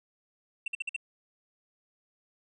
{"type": "tone bursts", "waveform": "triangle", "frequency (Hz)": 2700, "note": "E7", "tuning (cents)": 41, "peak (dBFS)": -28, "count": 5, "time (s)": [0.66, 0.964], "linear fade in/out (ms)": 5, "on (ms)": 20, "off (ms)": 51, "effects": ["resampled to 24000 Hz"]}